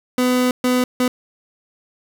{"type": "tone bursts at uneven times", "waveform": "30% pulse", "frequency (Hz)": 250.7, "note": "B3", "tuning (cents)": 26, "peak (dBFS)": -12, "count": 3, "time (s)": [[0.18, 0.51], [0.64, 0.84], [1, 1.08]], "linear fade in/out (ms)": 2, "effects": []}